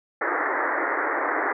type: band-pass noise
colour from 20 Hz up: white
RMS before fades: -25 dBFS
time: 0.21-1.53 s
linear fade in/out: 5 ms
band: 280 to 2000 Hz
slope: 96 dB/octave
effects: none